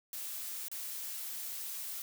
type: noise with dropouts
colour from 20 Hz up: blue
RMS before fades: -41 dBFS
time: 0.13-2.02 s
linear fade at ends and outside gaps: 1 ms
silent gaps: 0.683-0.715 s
effects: none